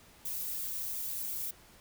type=noise with flanger; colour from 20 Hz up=violet; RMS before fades=-37 dBFS; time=0.25-1.51 s; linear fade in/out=5 ms; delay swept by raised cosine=0.83 to 2.63 ms; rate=2.8 Hz; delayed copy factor=+0.5; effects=pink hiss -58 dBFS RMS until 1.8 s